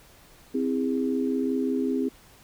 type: chord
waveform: sine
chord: C augmented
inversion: none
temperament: just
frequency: 261.6 / 327 / 408.8 Hz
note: C4 / E4 / G#4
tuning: 0 / -14 / -27 cents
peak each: -25 / -31 / -29 dBFS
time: 0.54-2.09 s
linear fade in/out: 10 ms
effects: pink hiss -54 dBFS RMS until 2.43 s